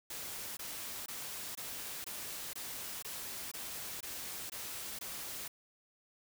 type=noise bursts; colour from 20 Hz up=white; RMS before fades=-43 dBFS; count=11; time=0.1-5.48 s; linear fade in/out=5 ms; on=470 ms; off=21 ms; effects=none